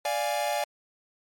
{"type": "chord", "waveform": "45% pulse", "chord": "D diminished", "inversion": "none", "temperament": "equal", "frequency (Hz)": [587.3, 698.5, 830.6], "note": ["D5", "F5", "Ab5"], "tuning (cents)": [0, 0, 0], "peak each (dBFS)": [-30, -31, -30], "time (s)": [0.05, 0.64], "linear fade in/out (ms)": 2, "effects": ["MP3 64 kbps"]}